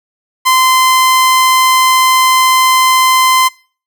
sawtooth tone, 1034 Hz, C6, 21 cents flat, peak -3 dBFS, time 0.45-3.49 s, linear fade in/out 20 ms, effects noise-tail reverb RT60 0.4 s tail -23 dB re dry

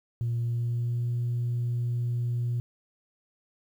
sine tone with pitch glide, 117.8 to 120.21 Hz, A#2 to B2, +19 to -46 cents, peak -24 dBFS, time 0.21-2.6 s, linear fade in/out 0 ms, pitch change +35 cents, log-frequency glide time 0.37-1.11 s, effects tanh soft clip ceiling -23 dBFS + 10-bit

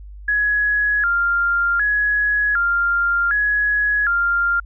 sine tone with vibrato, 1530 Hz, G6, 42 cents flat, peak -15 dBFS, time 0.28-4.6 s, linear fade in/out 5 ms, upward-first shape square, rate 0.66 Hz, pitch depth 160 cents each way, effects added 50 Hz sine -34 dBFS peak until 4.65 s

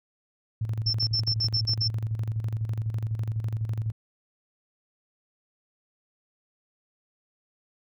sine tone with tremolo, 110 Hz, A2, in tune, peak -24 dBFS, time 0.61-3.92 s, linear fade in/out 5 ms, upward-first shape square, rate 12 Hz, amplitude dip 60%
sine tone bursts, 5350 Hz, E8, 25 cents sharp, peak -23 dBFS, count 8, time 0.86-1.881 s, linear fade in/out 10 ms, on 76 ms, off 59 ms
effects none

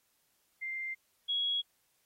sine tone pair in turn, 2095 / 3326 Hz, C7 / G#7, +2 / +2 cents, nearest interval minor sixth, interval 800 cents, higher second, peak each -35 / -29 dBFS, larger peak second, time 0.61-0.95 / 1.28-1.62 s, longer neither, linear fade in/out 20 ms, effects white hiss -74 dBFS RMS until 2.05 s + AAC 48 kbps

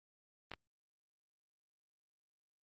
clicks, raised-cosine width 0.3 ms, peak -28 dBFS, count 2, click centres 0.516 / 0.537 s, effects Opus 32 kbps

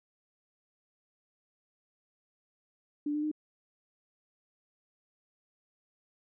sine tone with pitch steps, 293.7 / 299.4 / 305.1 Hz, D4 / D4 / D#4, 0 / +33 / -34 cents, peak -29 dBFS, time 3.06-3.315 s, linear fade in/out 5 ms, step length 85 ms, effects none

